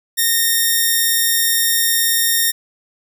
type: tone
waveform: 5% pulse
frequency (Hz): 1839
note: A#6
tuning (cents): -24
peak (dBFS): -3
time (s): 0.17-2.52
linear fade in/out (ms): 20
effects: none